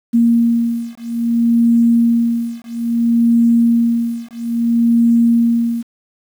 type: beating tone pair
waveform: sine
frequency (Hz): 233.1 / 233.7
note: A#3 / A#3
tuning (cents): 0 / +5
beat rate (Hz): 0.6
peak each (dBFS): -14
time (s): 0.13-5.83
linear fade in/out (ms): 20
effects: 7-bit